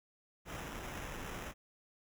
pink noise with sample-and-hold, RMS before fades -44 dBFS, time 0.45-1.54 s, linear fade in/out 50 ms, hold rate 4410 Hz, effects none

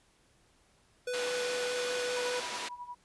square tone with vibrato, 493.9 Hz, B4, in tune, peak -33 dBFS, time 1.07-2.4 s, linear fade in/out 5 ms, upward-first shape triangle, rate 4.9 Hz, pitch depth 10 cents each way
white band-pass noise, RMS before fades -39 dBFS, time 1.13-2.69 s, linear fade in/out 10 ms, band 250 to 4600 Hz, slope 12 dB/octave
sine tone with tremolo, 975 Hz, B5, 23 cents flat, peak -38 dBFS, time 2.16-2.95 s, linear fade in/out 10 ms, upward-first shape sine, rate 11 Hz, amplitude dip 75%
effects pink hiss -67 dBFS RMS until 3.04 s + resampled to 24000 Hz

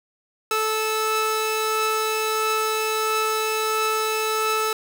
sawtooth tone pair together, 436.7 / 1308.6 Hz, A4 / E6, -13 / -13 cents, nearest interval octave + perfect fifth, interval 1900 cents, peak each -20 dBFS, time 0.51-4.73 s, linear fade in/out 2 ms, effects none

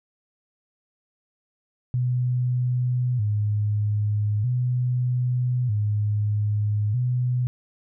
sine tone with vibrato, 114.2 Hz, A#2, 35 cents flat, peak -20 dBFS, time 1.94-7.47 s, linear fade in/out 0 ms, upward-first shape square, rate 0.4 Hz, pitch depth 150 cents each way, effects none

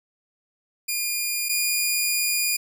10% pulse tone pair in turn, 2422 / 2432 Hz, D#7 / D#7, -47 / -40 cents, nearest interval unison, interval 7 cents, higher second, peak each -15 / -12 dBFS, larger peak second, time 0.88-1.49 / 1.49-2.57 s, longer second, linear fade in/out 10 ms, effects none

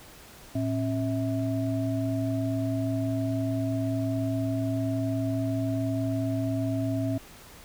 sine tone cluster, 111.9 / 270.8 / 649 Hz, A2 / C#4 / E5, +30 / -40 / -27 cents, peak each -29 / -28 / -34 dBFS, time 0.55-7.18 s, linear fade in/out 5 ms, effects pink hiss -49 dBFS RMS until 7.64 s

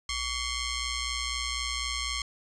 10% pulse ring-modulated tone, 1072 Hz, C6, 42 cents sharp, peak -18 dBFS, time 0.09-2.22 s, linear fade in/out 2 ms, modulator 1010 Hz, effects resampled to 22050 Hz + 10-bit

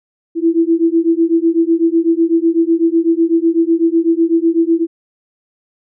sine beating tone pair, 327.8 / 335.8 Hz, E4 / E4, -10 / +32 cents, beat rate 8 Hz, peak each -13 dBFS, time 0.35-4.87 s, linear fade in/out 50 ms, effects none

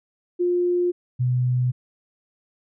sine tone pair in turn, 354 / 125.16 Hz, F4 / B2, +23 / +24 cents, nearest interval octave + tritone, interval 1799 cents, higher first, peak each -18 dBFS, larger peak neither, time 0.39-0.92 / 1.19-1.72 s, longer neither, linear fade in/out 20 ms, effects none

